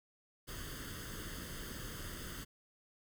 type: noise with comb filter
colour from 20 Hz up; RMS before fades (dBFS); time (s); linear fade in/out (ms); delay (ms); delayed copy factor
pink; -45; 0.47-2.45; 20; 0.62; +0.75
effects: none